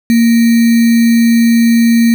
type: tone with sample-and-hold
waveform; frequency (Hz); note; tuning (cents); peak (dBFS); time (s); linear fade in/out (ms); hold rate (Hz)
sine; 231.6; A#3; -11; -5; 0.1-2.14; 0; 2100
effects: none